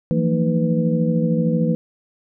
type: tone cluster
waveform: sine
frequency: 165.2 / 178.4 / 227 / 307.8 / 496.5 Hz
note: E3 / F3 / A#3 / D#4 / B4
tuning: +4 / +37 / -46 / -19 / +9 cents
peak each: -19 / -25 / -21 / -28 / -24 dBFS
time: 0.11-1.75 s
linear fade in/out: 0 ms
effects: none